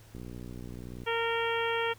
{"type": "click train", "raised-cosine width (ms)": 3, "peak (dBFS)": -30, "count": 55, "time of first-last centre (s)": [0.15, 1.035], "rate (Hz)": 61}
{"type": "harmonic tone", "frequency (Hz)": 460.8, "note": "A#4", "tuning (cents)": -20, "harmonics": [1, 2, 3, 4, 5, 6, 7], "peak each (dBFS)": [-31, -34, -36, -37, -38, -39, -39], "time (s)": [1.06, 1.94], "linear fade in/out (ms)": 20}
{"effects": ["added 108 Hz sine -54 dBFS peak until 1.98 s", "pink hiss -58 dBFS RMS until 1.98 s"]}